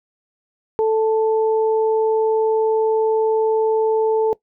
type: tone pair together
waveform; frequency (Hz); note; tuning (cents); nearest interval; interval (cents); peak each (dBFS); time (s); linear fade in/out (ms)
sine; 440 / 880; A4 / A5; 0 / 0; octave; 1200; -14 / -24; 0.79-4.33; 0
effects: noise-tail reverb RT60 0.1 s tail -20 dB re dry